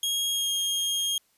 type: tone with pitch glide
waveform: sawtooth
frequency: 3273 to 3241 Hz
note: G#7 to G#7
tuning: -26 to -43 cents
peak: -22 dBFS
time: 0.03-1.18 s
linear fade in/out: 2 ms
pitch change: -17 cents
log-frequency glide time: 0.31-0.49 s
effects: white hiss -67 dBFS RMS until 1.37 s + resampled to 32000 Hz